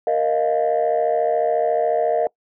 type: chord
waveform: sine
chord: Bb suspended fourth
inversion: none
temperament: equal with one note detuned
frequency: 466.2 / 624.4 / 698.5 Hz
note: Bb4 / Eb5 / F5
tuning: 0 / +6 / 0 cents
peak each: -20 / -19 / -20 dBFS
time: 0.07-2.27 s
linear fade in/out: 2 ms
effects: noise-tail reverb RT60 0.1 s tail -23 dB re dry + tanh soft clip ceiling -11 dBFS